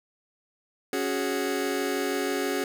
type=chord; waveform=sawtooth; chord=C# suspended fourth; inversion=none; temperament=just; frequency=277.2 / 369.6 / 415.8 Hz; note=C#4 / F#4 / G#4; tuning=0 / -2 / +2 cents; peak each=-26 dBFS; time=0.93-2.64 s; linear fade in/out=2 ms; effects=none